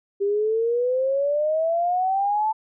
sine exponential sweep, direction up, 395 to 884 Hz, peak -19 dBFS, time 0.2-2.53 s, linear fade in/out 20 ms, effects none

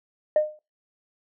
sine tone with exponential decay, 610 Hz, D#5, 34 cents flat, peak -12 dBFS, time 0.36-0.59 s, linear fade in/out 2 ms, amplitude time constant 48 ms, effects noise-tail reverb RT60 0.2 s tail -17 dB re dry + tanh soft clip ceiling -12 dBFS

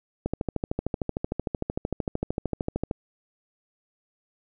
click train, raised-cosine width 2 ms, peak -13 dBFS, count 36, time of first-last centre 0.26-2.912 s, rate 13.2 Hz, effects none

